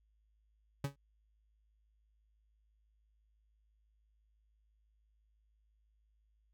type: tone with exponential decay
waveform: 40% pulse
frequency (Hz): 140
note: C#3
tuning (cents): +18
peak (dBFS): -30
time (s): 0.84-0.96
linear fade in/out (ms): 5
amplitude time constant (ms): 24
effects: added 53 Hz sine -70 dBFS peak until 6.53 s